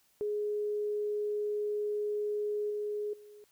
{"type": "tone with level steps", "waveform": "sine", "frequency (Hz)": 417.6, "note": "G#4", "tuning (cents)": 10, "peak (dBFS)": [-30, -32, -50], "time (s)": [0.21, 3.44], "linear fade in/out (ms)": 0, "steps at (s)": [2.7, 3.13], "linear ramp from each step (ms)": 5, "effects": ["white hiss -69 dBFS RMS until 3.51 s"]}